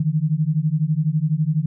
sine beating tone pair, 149 / 161 Hz, D3 / E3, +25 / -41 cents, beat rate 12 Hz, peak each -20 dBFS, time 0-1.66 s, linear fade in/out 5 ms, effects none

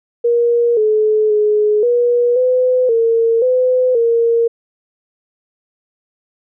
sine tone with pitch steps, 473.4 / 429.7 / 421.9 / 482.4 / 506 / 457.6 / 507 / 464.1 Hz, A#4 / A4 / G#4 / B4 / B4 / A#4 / B4 / A#4, +27 / -41 / +27 / -41 / +42 / -32 / +45 / -8 cents, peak -10 dBFS, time 0.24-4.48 s, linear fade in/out 10 ms, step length 530 ms, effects none

